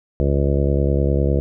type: harmonic tone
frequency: 69.9 Hz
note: C#2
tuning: 15 cents sharp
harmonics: 1 / 2 / 3 / 4 / 5 / 6 / 7 / 8 / 9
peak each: -18 / -21 / -26 / -29 / -25 / -29 / -25 / -30 / -31 dBFS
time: 0.2-1.4 s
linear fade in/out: 0 ms
effects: none

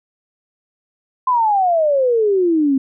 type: exponential sweep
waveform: sine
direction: down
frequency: 1039 to 261.6 Hz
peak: -12 dBFS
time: 1.27-2.78 s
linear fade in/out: 5 ms
effects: none

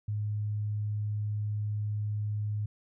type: tone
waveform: sine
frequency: 105 Hz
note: G#2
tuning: 19 cents sharp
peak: -29 dBFS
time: 0.08-2.66 s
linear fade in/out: 5 ms
effects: none

